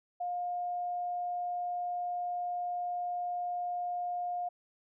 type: tone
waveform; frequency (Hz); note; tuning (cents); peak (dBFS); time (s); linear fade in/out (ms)
sine; 710; F5; +28; -32; 0.2-4.49; 10
effects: none